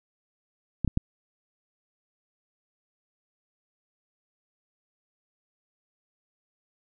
clicks, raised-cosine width 5 ms, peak -13 / -13 / -10 dBFS, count 3, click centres 0.847 / 0.877 / 0.974 s, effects none

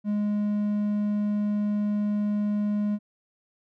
triangle tone, 207.7 Hz, G#3, in tune, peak -21 dBFS, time 0.04-2.99 s, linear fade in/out 50 ms, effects none

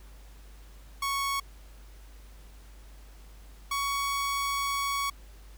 sawtooth tone pair in turn, 1108.7 / 1119 Hz, C#6 / C#6, 0 / +16 cents, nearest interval unison, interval 16 cents, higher second, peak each -24 dBFS, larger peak neither, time 1.02-1.4 / 3.71-5.1 s, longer second, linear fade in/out 5 ms, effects added 50 Hz sine -47 dBFS peak until 5.57 s + pink hiss -58 dBFS RMS until 5.57 s

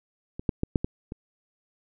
clicks, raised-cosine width 3 ms, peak -22 / -10 / -12 / -8 / -14 / -22 dBFS, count 6, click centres 0.395 / 0.492 / 0.634 / 0.758 / 0.845 / 1.121 s, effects none

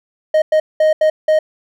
triangle tone bursts at uneven times, 622.3 Hz, D#5, in tune, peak -7 dBFS, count 5, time 0.34-0.42 / 0.52-0.6 / 0.8-0.93 / 1.01-1.1 / 1.28-1.39 s, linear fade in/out 5 ms, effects none

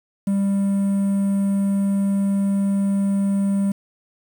triangle tone with quantisation, 197.8 Hz, G3, 16 cents sharp, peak -15 dBFS, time 0.27-3.72 s, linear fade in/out 5 ms, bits 7, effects none

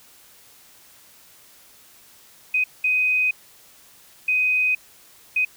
sine tone bursts at uneven times, 2506 Hz, D#7, 12 cents sharp, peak -17 dBFS, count 4, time 2.54-2.64 / 2.84-3.31 / 4.28-4.75 / 5.36-5.45 s, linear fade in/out 5 ms, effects white hiss -51 dBFS RMS until 5.56 s

